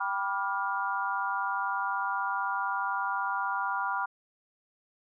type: chord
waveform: sine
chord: G dominant seventh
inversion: none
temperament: just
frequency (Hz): 784 / 980 / 1176 / 1411.2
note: G5 / B5 / D6 / F6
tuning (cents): 0 / -14 / +2 / +18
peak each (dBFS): -35 / -32 / -35 / -33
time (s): 0-4.06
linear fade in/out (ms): 10
effects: none